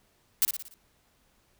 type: noise with echo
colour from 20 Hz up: blue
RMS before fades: -22 dBFS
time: 0.42-0.45 s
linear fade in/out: 0 ms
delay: 58 ms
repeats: 5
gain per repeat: -6 dB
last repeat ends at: 0.74 s
effects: pink hiss -67 dBFS RMS until 1.59 s

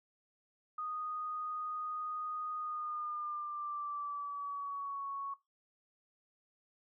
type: tone with pitch glide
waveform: sine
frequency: 1239 to 1110.2 Hz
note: D#6 to C#6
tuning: -8 to +2 cents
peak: -37 dBFS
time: 0.78-5.34 s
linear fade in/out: 5 ms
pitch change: -190 cents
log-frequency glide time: 2.56-5.07 s
effects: noise-tail reverb RT60 0.2 s tail -18 dB re dry

